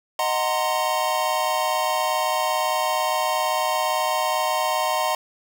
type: chord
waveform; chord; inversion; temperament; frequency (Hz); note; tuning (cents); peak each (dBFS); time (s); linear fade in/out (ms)
square; C half-diminished seventh; first; equal with one note detuned; 622.3 / 740 / 921.6 / 1046.5; Eb5 / Gb5 / Bb5 / C6; 0 / 0 / -20 / 0; -27; 0.19-5.15; 2
effects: none